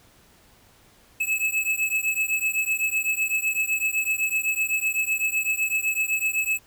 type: beating tone pair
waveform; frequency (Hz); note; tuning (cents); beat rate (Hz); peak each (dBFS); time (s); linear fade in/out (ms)
square; 2589 / 2596.9; E7 / E7; -32 / -27; 7.9; -26; 1.2-6.59; 10
effects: pink hiss -56 dBFS RMS until 6.66 s